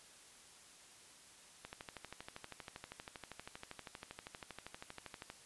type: click train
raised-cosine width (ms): 0.3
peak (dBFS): -30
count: 47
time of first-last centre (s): 1.65-5.301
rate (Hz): 12.6
effects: white hiss -60 dBFS RMS until 5.45 s + resampled to 24000 Hz